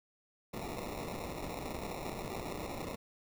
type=noise with sample-and-hold; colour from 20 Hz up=white; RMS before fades=-41 dBFS; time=0.53-2.96 s; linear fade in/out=10 ms; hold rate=1575 Hz; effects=none